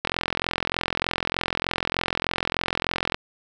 click train, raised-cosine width 0.3 ms, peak -6 dBFS, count 135, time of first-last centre 0.05-3.145 s, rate 43.3 Hz, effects none

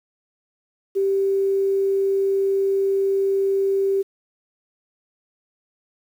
sine tone, 391 Hz, G4, 4 cents flat, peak -17 dBFS, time 0.95-4.03 s, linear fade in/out 20 ms, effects 8-bit

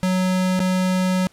square tone with dropouts, 185 Hz, F#3, in tune, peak -18 dBFS, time 0.03-1.27 s, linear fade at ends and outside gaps 0 ms, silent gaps 0.593-0.602 s, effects pink hiss -55 dBFS RMS until 1.32 s + low-pass 11000 Hz 12 dB/octave

